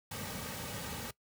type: noise with comb filter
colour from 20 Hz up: pink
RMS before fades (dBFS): -41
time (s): 0.11-1.11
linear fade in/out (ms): 5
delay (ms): 2.9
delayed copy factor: -0.6
effects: noise-tail reverb RT60 0.1 s tail -20 dB re dry + high-pass 60 Hz 12 dB/octave